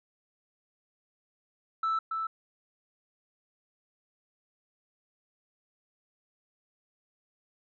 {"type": "tone with echo", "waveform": "sine", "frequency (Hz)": 1318.5, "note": "E6", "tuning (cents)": 0, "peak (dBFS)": -24, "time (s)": [1.83, 1.99], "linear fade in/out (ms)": 5, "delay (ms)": 280, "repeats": 1, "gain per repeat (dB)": -5, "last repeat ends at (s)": 2.27, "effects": ["tanh soft clip ceiling -24 dBFS"]}